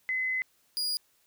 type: tone pair in turn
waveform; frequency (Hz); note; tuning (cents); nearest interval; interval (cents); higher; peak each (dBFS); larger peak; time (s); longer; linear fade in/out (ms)
sine / 40% pulse; 2035 / 4874; C7 / D#8; -49 / -37; octave + minor third; 1512; second; -27; neither; 0.09-0.42 / 0.77-0.97; first; 0
effects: white hiss -68 dBFS RMS until 1.26 s